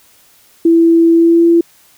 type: tone with pitch glide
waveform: sine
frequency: 332.5 to 337.7 Hz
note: E4 to E4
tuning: +15 to +42 cents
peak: -5 dBFS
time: 0.65-1.61 s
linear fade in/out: 5 ms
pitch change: +27 cents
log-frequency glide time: 1.13-1.46 s
effects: white hiss -48 dBFS RMS until 1.97 s